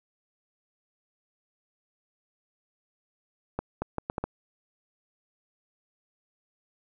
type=accelerating click train; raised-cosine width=1 ms; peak=-15 dBFS; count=6; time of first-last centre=3.59-4.24 s; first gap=230 ms; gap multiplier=0.71; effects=none